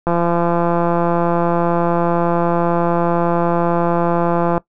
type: click train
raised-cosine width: 1 ms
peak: -4 dBFS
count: 772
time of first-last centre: 0.07-4.579 s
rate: 171 Hz
effects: noise-tail reverb RT60 0.1 s tail -20 dB re dry